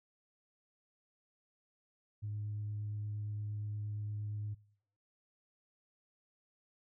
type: tone with vibrato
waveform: sine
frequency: 104.8 Hz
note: G#2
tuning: 16 cents sharp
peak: -36 dBFS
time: 2.22-4.55 s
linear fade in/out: 20 ms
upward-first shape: triangle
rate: 8.6 Hz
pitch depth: 10 cents each way
effects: noise-tail reverb RT60 0.7 s tail -24 dB re dry + tanh soft clip ceiling -33 dBFS